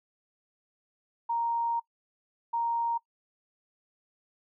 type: tone bursts at uneven times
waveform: sine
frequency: 932.3 Hz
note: A#5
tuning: in tune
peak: -26 dBFS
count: 2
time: 1.29-1.8 / 2.53-2.98 s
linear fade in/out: 10 ms
effects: noise-tail reverb RT60 0.1 s tail -23 dB re dry